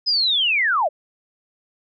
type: linear sweep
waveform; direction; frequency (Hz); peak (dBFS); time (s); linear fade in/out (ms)
sine; down; 5100 to 530; -16; 0.06-0.89; 20
effects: none